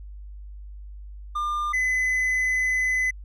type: tone pair in turn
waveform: triangle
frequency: 1200 / 2018 Hz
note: D6 / B6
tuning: +37 / +37 cents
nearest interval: major sixth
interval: 900 cents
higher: second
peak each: -22 / -19 dBFS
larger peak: second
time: 1.35-1.73 / 1.73-3.11 s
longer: second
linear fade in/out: 10 ms
effects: added 50 Hz sine -37 dBFS peak until 3.24 s + resampled to 32000 Hz